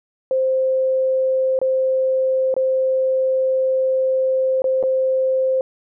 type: tone with dropouts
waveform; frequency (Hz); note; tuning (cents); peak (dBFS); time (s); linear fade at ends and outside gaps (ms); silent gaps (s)
sine; 523.3; C5; 0; -15; 0.31-5.61; 1; 1.59-1.615 / 2.541-2.565 / 4.62-4.642 / 4.828-4.836
effects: none

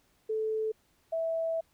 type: tone pair in turn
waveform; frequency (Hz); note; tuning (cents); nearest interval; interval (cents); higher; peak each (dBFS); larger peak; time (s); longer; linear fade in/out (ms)
sine; 437.1 / 654.9; A4 / E5; -11 / -11; perfect fifth; 700; second; -28; neither; 0.29-0.72 / 1.12-1.61; second; 10
effects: pink hiss -69 dBFS RMS until 1.73 s

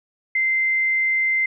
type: tone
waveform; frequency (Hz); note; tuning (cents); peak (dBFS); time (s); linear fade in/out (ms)
sine; 2080; C7; -11; -17; 0.35-1.46; 5
effects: none

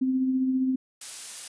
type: tone with tremolo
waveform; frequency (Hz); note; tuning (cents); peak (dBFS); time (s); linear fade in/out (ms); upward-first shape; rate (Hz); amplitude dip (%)
sine; 260.2; C4; -9; -20; 0.01-0.76; 10; triangle; 15; 40
type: noise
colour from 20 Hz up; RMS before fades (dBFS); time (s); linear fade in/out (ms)
blue; -35; 1.01-1.48; 5
effects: resampled to 22050 Hz

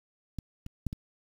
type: clicks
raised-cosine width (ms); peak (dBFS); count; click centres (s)
5; -23 / -28 / -18 / -24; 4; 0.387 / 0.664 / 0.867 / 0.929
effects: 8-bit

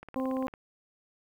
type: click train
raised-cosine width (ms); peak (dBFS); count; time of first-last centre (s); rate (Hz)
0.5; -29; 10; 0.03-0.538; 17.7
type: harmonic tone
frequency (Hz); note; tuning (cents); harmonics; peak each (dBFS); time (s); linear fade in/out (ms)
261.6; C4; 0; 1 / 2 / 3 / 4; -30 / -34 / -42 / -41; 0.16-0.47; 0
effects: 10-bit

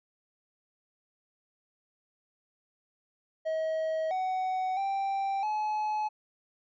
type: tone with pitch steps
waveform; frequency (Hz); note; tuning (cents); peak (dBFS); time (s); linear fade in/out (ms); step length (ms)
triangle; 637 / 748 / 784 / 853; D#5 / F#5 / G5 / G#5; +41 / +19 / 0 / +46; -26; 3.45-6.09; 20; 660
effects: resampled to 16000 Hz

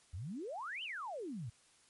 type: exponential two-way sweep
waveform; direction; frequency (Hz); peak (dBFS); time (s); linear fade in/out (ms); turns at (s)
sine; up then down; 75.3 to 3136 to 101.8; -40; 0.13-1.5; 10; 0.83
effects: white hiss -67 dBFS RMS until 1.89 s + MP3 48 kbps

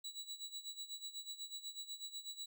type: tone with tremolo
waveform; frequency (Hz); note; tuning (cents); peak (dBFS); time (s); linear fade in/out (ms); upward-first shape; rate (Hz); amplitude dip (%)
30% pulse; 3927; B7; -11; -40; 0.04-2.46; 5; sine; 8.1; 80
effects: none

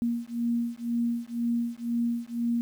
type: beating tone pair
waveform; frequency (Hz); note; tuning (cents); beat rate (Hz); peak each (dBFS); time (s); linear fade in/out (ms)
sine; 234.6 / 236.6; A#3 / A#3; +11 / +26; 2; -29 / -29; 0.02-2.61; 0
effects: 9-bit

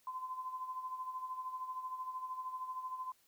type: tone with tremolo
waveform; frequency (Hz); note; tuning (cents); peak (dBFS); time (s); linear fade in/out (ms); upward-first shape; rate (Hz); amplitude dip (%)
sine; 1026; C6; -34; -37; 0.07-3.12; 2; sine; 13; 60
effects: white hiss -71 dBFS RMS until 3.27 s

